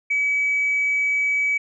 sine tone, 2282 Hz, C#7, 50 cents sharp, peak -17 dBFS, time 0.1-1.58 s, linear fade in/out 10 ms, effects tanh soft clip ceiling -14 dBFS

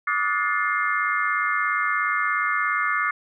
sine tone cluster, 1156 / 1253 / 1442 / 1753 / 2115 Hz, D6 / D#6 / F#6 / A6 / C7, -28 / +12 / -45 / -7 / +18 cents, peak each -27 dBFS, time 0.07-3.11 s, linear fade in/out 5 ms, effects none

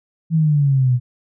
sine exponential sweep, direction down, 164.9 to 121.1 Hz, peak -12 dBFS, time 0.3-1 s, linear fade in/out 50 ms, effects none

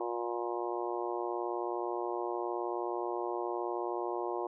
harmonic tone with a mistuned harmonic, 119.1 Hz, A#2, 38 cents sharp, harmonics 3 / 4 / 5 / 6 / 7 / 8 / 9, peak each -36 / -41 / -42 / -41 / -42 / -42 / -44 dBFS, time 0-4.47 s, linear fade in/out 5 ms, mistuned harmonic 9, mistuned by -16 cents, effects none

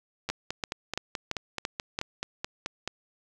two click trains, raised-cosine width 0.2 ms, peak -12 / -14 dBFS, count 6 / 13, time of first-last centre 0.3-1.989 / 0.29-2.876 s, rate 2.96 / 4.64 Hz, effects none

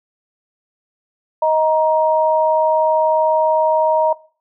sine tone pair together, 628 / 940.9 Hz, D#5 / A#5, +16 / +16 cents, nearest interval perfect fifth, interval 700 cents, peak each -15 dBFS, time 1.42-4.13 s, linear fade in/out 5 ms, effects noise-tail reverb RT60 0.4 s tail -20 dB re dry

